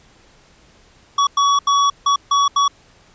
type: tone bursts at uneven times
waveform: square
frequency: 1129 Hz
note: C#6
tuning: 31 cents sharp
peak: -13 dBFS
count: 6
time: 1.18-1.27 / 1.37-1.59 / 1.67-1.9 / 2.06-2.16 / 2.31-2.48 / 2.56-2.68 s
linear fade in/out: 5 ms
effects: pink hiss -51 dBFS RMS until 3.14 s + resampled to 16000 Hz